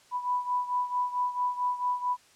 sine beating tone pair, 987.8 / 992.3 Hz, B5 / B5, 0 / +8 cents, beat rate 4.5 Hz, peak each -28 / -32 dBFS, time 0.11-2.17 s, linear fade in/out 50 ms, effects white hiss -59 dBFS RMS until 2.35 s + low-pass 8000 Hz 12 dB/octave

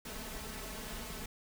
pink noise with comb filter, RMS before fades -43 dBFS, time 0.05-1.26 s, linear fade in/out 5 ms, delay 4.6 ms, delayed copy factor +0.65, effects none

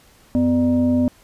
sine tone with frequency modulation, 251.3 Hz, B3, 30 cents sharp, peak -14 dBFS, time 0.35-1.08 s, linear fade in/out 0 ms, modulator 344 Hz, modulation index 0.57, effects pink hiss -52 dBFS RMS until 1.23 s + resampled to 32000 Hz

